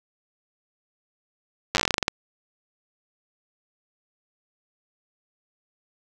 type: slowing click train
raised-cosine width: 0.2 ms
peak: -3 dBFS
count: 14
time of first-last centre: 1.75-2.081 s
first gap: 9 ms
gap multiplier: 1.16
effects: none